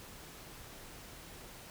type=silence; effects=pink hiss -51 dBFS RMS until 1.7 s